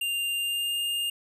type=tone with pitch glide; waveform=square; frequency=2794 to 2818 Hz; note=F7 to F7; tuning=0 to +15 cents; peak=-27 dBFS; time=0.01-1.1 s; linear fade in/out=5 ms; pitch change=+15 cents; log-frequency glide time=0.35-0.79 s; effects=none